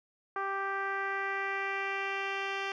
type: tone with low-pass filter sweep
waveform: 10% pulse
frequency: 392 Hz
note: G4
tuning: in tune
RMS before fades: -34 dBFS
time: 0.36-2.72 s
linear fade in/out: 2 ms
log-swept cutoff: 1300 to 3500 Hz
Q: 2.2
effects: none